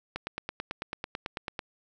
click train, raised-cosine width 0.3 ms, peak -17 dBFS, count 14, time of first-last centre 0.16-1.592 s, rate 9.08 Hz, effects none

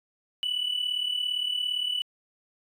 triangle tone with amplitude modulation, 2968 Hz, F#7, 5 cents sharp, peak -20 dBFS, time 0.43-2.02 s, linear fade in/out 0 ms, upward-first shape sine, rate 37.5 Hz, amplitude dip 75%, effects tanh soft clip ceiling -21 dBFS

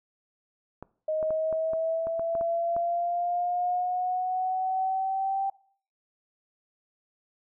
clicks, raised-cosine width 1 ms, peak -25 dBFS, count 10, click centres 0.826 / 1.228 / 1.306 / 1.527 / 1.734 / 2.07 / 2.195 / 2.352 / 2.411 / 2.765 s
sine linear sweep, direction up, 622.3 to 783 Hz, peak -25 dBFS, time 1.08-5.5 s, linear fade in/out 5 ms
effects noise-tail reverb RT60 0.5 s tail -20 dB re dry

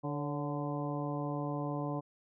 harmonic tone with a mistuned harmonic, 146.3 Hz, D3, 6 cents flat, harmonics 1 / 2 / 3 / 4 / 5 / 6 / 7, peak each -37 / -38 / -44 / -42 / -44 / -47 / -44 dBFS, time 0.03-2.01 s, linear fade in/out 20 ms, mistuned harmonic 4, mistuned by -52 cents, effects none

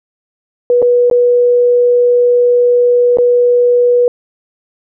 sine tone with dropouts, 487 Hz, B4, 24 cents flat, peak -6 dBFS, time 0.7-4.08 s, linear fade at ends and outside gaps 1 ms, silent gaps 0.819-0.825 / 1.1-1.112 / 3.172-3.185 s, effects none

